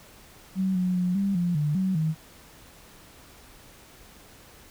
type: tone with pitch steps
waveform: sine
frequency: 189.4 / 182.3 / 180 / 197.5 / 175 / 148.7 / 188.4 / 157.8 Hz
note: F#3 / F#3 / F#3 / G3 / F3 / D3 / F#3 / D#3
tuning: +41 / -25 / -47 / +13 / +4 / +22 / +32 / +25 cents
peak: -22 dBFS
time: 0.55-2.15 s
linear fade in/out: 50 ms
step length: 200 ms
effects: pink hiss -51 dBFS RMS until 4.7 s